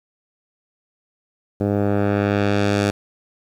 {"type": "tone with low-pass filter sweep", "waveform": "10% pulse", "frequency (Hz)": 101.6, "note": "G#2", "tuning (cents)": -38, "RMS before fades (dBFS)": -19, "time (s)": [1.6, 2.91], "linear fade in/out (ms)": 10, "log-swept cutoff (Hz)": [570, 8800], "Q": 0.74, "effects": ["8-bit"]}